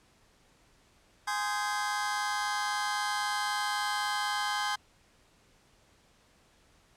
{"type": "chord", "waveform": "sawtooth", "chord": "Ab major seventh", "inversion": "none", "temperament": "just", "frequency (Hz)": [830.6, 1038.3, 1245.9, 1557.4], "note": ["Ab5", "C6", "Eb6", "G6"], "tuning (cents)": [0, -14, 2, -12], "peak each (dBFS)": [-29, -31, -34, -32], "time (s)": [1.27, 4.76], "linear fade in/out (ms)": 10, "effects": ["pink hiss -64 dBFS RMS until 6.96 s", "low-pass 9000 Hz 12 dB/octave"]}